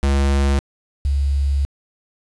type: tone pair in turn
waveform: square / sine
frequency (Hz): 69.3 / 69.9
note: C#2 / C#2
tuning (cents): 0 / +15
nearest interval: unison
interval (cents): 15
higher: second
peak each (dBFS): -15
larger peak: neither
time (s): 0.03-0.59 / 1.05-1.65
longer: second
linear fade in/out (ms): 0
effects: resampled to 22050 Hz + 7-bit